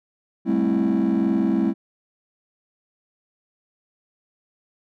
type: chord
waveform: triangle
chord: A minor seventh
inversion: third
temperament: just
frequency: 198 / 220 / 264 / 330 Hz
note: G3 / A3 / C4 / E4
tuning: +18 / 0 / +16 / +2 cents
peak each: -20 dBFS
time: 0.45-1.74 s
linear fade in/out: 50 ms
effects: tanh soft clip ceiling -12 dBFS